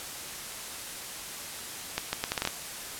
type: accelerating click train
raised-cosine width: 0.2 ms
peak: -10 dBFS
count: 8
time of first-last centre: 1.98-2.474 s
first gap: 150 ms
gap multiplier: 0.73
effects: white hiss -39 dBFS RMS until 2.99 s + low-pass 12000 Hz 12 dB/octave